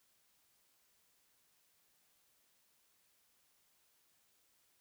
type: silence
effects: white hiss -74 dBFS RMS until 4.8 s